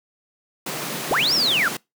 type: high-pass noise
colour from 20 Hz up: pink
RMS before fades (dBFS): -29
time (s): 0.66-1.77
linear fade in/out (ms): 5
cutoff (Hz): 130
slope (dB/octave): 96
type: linear two-way sweep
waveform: sine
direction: up then down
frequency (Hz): 290.7 to 5650 to 1277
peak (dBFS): -17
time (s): 1.11-1.68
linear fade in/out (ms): 0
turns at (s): 1.34
effects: noise-tail reverb RT60 0.2 s tail -23 dB re dry